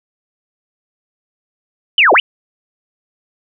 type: linear two-way sweep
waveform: sine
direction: down then up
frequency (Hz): 3127 to 316.8 to 3127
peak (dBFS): -6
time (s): 1.98-2.2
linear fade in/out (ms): 2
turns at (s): 2.13
effects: none